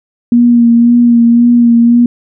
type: tone with vibrato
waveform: sine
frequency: 236.8 Hz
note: A#3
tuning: 27 cents sharp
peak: -3 dBFS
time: 0.32-2.06 s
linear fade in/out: 2 ms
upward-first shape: sine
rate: 1.9 Hz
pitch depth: 25 cents each way
effects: none